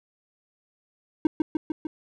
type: tone with echo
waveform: triangle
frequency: 311.1 Hz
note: D#4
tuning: in tune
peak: -13 dBFS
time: 1.25-1.27 s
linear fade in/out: 2 ms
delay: 150 ms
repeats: 4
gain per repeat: -3 dB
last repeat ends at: 1.87 s
effects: none